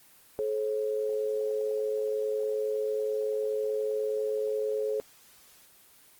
sine tone pair together, 430 / 539.6 Hz, A4 / C#5, -40 / -47 cents, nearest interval major third, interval 393 cents, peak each -28 / -33 dBFS, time 0.39-5 s, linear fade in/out 0 ms, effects white hiss -57 dBFS RMS until 6.19 s + Opus 24 kbps

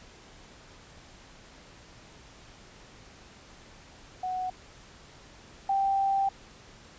sine tone pair in turn, 740 / 784 Hz, F#5 / G5, 0 / 0 cents, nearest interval minor second, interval 100 cents, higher second, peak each -29 / -23 dBFS, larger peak second, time 4.23-4.5 / 5.69-6.29 s, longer second, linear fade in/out 5 ms, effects pink hiss -52 dBFS RMS until 6.98 s + resampled to 16000 Hz

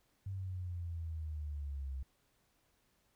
sine exponential sweep, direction down, 98 to 65.41 Hz, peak -38 dBFS, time 0.26-2.03 s, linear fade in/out 5 ms, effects pink hiss -75 dBFS RMS until 3.15 s

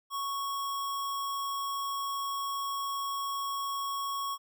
sine tone with sample-and-hold, 1108.7 Hz, C#6, in tune, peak -31 dBFS, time 0.1-4.38 s, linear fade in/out 50 ms, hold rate 4410 Hz, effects none

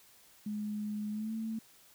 sine tone with pitch glide, 210 to 222.4 Hz, G#3 to A3, +19 to +19 cents, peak -34 dBFS, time 0.46-1.59 s, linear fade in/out 5 ms, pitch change +100 cents, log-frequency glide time 1.11-1.33 s, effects white hiss -61 dBFS RMS until 1.94 s

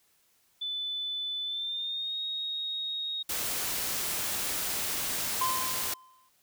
sine tone with pitch glide, 3500 to 3751 Hz, A7 to A#7, -10 to +10 cents, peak -31 dBFS, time 0.61-3.23 s, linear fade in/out 10 ms, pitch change +120 cents, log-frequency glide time 1.44-2.18 s
white noise, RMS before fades -32 dBFS, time 3.29-5.94 s, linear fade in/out 5 ms
triangle tone with exponential decay, 1033 Hz, C6, 22 cents flat, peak -23 dBFS, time 5.41-6.29 s, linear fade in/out 5 ms, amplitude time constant 190 ms
effects white hiss -68 dBFS RMS until 6.42 s

